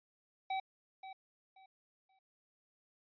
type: tone with echo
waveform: square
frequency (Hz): 766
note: G5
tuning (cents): -40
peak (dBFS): -35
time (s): 0.5-0.6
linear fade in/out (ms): 5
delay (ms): 530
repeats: 3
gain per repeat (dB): -12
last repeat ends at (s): 2.19
effects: resampled to 11025 Hz